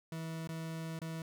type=tone with dropouts; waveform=40% pulse; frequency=162.4 Hz; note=E3; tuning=26 cents flat; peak=-38 dBFS; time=0.12-1.22 s; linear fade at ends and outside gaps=2 ms; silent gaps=0.474-0.49 / 0.99-1.016 s; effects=none